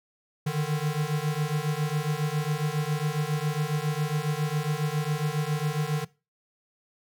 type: beating tone pair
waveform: square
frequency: 147.2 / 154.5 Hz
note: D3 / D#3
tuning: +4 / -12 cents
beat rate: 7.3 Hz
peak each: -29 / -29 dBFS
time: 0.46-6.05 s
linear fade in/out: 10 ms
effects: noise-tail reverb RT60 0.3 s tail -21 dB re dry